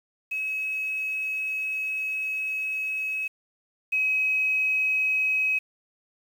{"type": "tone pair in turn", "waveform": "sine", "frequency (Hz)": [2564, 2545], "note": ["E7", "D#7"], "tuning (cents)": [-49, 39], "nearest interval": "unison", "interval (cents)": 12, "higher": "first", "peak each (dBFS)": [-26, -21], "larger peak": "second", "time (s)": [[0.31, 3.28], [3.92, 5.59]], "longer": "first", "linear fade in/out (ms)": 10, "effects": ["8-bit"]}